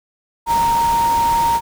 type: tone in noise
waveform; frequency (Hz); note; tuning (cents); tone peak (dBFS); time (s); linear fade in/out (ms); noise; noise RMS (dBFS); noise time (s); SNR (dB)
sine; 929; A#5; -6; -13; 0.46-1.61; 50; pink; -27; 0.46-1.61; +11
effects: none